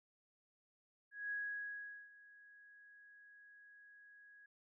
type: tone with ADSR envelope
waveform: sine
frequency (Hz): 1661.2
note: G#6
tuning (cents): 0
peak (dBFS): -38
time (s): 1.11-4.46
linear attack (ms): 200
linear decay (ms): 780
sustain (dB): -21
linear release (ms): 4
effects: none